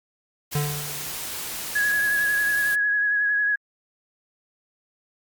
white noise, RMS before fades -32 dBFS, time 0.51-2.76 s, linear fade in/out 20 ms
square tone with exponential decay, 146.83 Hz, D3, in tune, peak -21 dBFS, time 0.55-1.29 s, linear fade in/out 5 ms, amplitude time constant 160 ms
sine tone with vibrato, 1672 Hz, G#6, 11 cents sharp, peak -19 dBFS, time 1.75-3.56 s, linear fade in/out 10 ms, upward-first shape triangle, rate 11 Hz, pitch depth 30 cents each way
effects Opus 48 kbps

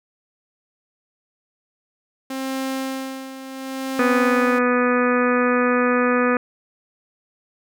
sawtooth tone with tremolo, 265.5 Hz, C4, 25 cents sharp, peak -19 dBFS, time 2.3-4.59 s, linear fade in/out 5 ms, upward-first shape sine, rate 0.69 Hz, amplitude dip 70%
harmonic tone, 246.9 Hz, B3, in tune, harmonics 1 / 2 / 3 / 4 / 5 / 6 / 7 / 8 / 9 / 10, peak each -20 / -20 / -33 / -31 / -23 / -28 / -27 / -34 / -36 / -32 dBFS, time 3.99-6.37 s, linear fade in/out 2 ms
effects none

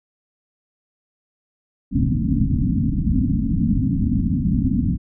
white low-pass noise, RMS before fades -19 dBFS, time 1.91-4.98 s, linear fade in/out 50 ms, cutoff 280 Hz, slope 96 dB/octave, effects none

